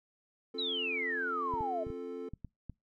triangle chord, F major, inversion second, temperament equal with one note detuned, 265.7 / 349.2 / 440 Hz, C4 / F4 / A4, +27 / 0 / 0 cents, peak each -42 / -43 / -38 dBFS, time 0.54-2.29 s, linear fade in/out 5 ms
sine exponential sweep, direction down, 4042 to 622.3 Hz, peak -32 dBFS, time 0.58-1.84 s, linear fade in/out 10 ms
clicks, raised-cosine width 5 ms, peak -30 dBFS, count 7, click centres 1.539 / 1.608 / 1.868 / 1.902 / 2.336 / 2.447 / 2.697 s
effects noise-tail reverb RT60 0.2 s tail -25 dB re dry

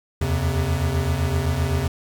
square tone cluster, 79.4 / 87.2 / 133.2 Hz, D#2 / F2 / C3, +36 / -2 / +31 cents, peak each -25 dBFS, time 0.21-1.88 s, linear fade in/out 5 ms, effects 9-bit

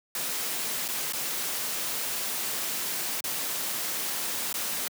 white noise with dropouts, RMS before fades -31 dBFS, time 0.15-4.88 s, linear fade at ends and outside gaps 2 ms, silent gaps 0.88-0.886 / 1.124-1.133 / 3.206-3.24 / 4.528-4.541 s, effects high-pass 150 Hz 12 dB/octave

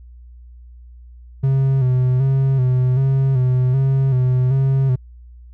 triangle tone with vibrato, 130.81 Hz, C3, in tune, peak -11 dBFS, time 1.43-4.96 s, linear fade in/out 10 ms, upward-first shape square, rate 1.3 Hz, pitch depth 51 cents each way, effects added 60 Hz sine -38 dBFS peak until 5.53 s

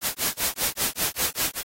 white noise with tremolo, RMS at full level -23 dBFS, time 0.01-1.63 s, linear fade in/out 50 ms, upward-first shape sine, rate 5.1 Hz, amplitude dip 100%, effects AAC 48 kbps

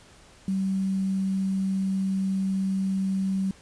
sine tone with quantisation, 191.8 Hz, G3, 37 cents flat, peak -23 dBFS, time 0.48-3.51 s, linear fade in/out 2 ms, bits 8, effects pink hiss -53 dBFS RMS until 3.61 s + resampled to 22050 Hz

